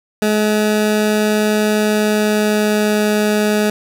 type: tone with pitch glide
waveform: 20% pulse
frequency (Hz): 212.4 to 210.8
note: G#3 to G#3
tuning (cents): +39 to +26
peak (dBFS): -8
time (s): 0.22-3.7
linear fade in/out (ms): 2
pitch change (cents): -13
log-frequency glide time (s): 1.73-3.08
effects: none